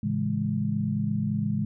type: chord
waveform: sine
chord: A major seventh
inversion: none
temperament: equal with one note detuned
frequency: 110 / 138.59 / 164.34 / 207.7 Hz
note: A2 / C#3 / E3 / G#3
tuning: 0 / 0 / -5 / 0 cents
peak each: -31 / -31 / -32 / -27 dBFS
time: 0.03-1.65 s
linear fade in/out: 5 ms
effects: none